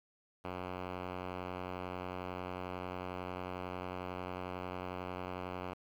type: tone with low-pass filter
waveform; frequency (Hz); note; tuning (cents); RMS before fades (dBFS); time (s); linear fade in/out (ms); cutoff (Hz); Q
5% pulse; 91.1; F#2; -26; -42; 0.44-5.74; 10; 2200; 1.1
effects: 10-bit